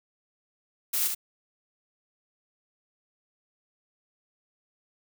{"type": "noise with echo", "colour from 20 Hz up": "blue", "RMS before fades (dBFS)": -27, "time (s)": [0.93, 1.08], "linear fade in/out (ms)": 10, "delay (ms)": 69, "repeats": 1, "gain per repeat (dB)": -4, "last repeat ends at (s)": 1.149, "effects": []}